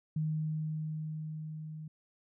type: tone with level ramp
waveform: sine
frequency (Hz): 155.56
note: D#3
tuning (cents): 0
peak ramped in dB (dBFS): -29 to -41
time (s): 0.16-1.88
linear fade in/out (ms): 5
effects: none